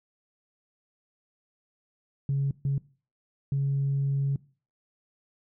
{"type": "tone bursts at uneven times", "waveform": "sine", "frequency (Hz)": 138.59, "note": "C#3", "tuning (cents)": 0, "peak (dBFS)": -22, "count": 3, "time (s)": [[2.29, 2.51], [2.65, 2.78], [3.52, 4.36]], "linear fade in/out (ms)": 2, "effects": ["noise-tail reverb RT60 0.4 s tail -22 dB re dry", "tanh soft clip ceiling -20 dBFS"]}